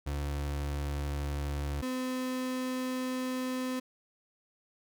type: tone pair in turn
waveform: 35% pulse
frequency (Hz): 71.8 / 255.9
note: D2 / C4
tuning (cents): -39 / -38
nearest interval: octave + minor seventh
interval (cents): 2201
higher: second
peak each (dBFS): -30 / -30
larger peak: neither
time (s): 0.06-1.82 / 1.82-3.8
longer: second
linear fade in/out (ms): 10
effects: none